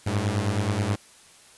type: beating tone pair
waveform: sawtooth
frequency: 98 / 107.4 Hz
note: G2 / A2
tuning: 0 / -41 cents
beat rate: 9.4 Hz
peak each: -22 dBFS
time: 0.06-0.96 s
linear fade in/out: 10 ms
effects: white hiss -52 dBFS RMS until 1.57 s + resampled to 24000 Hz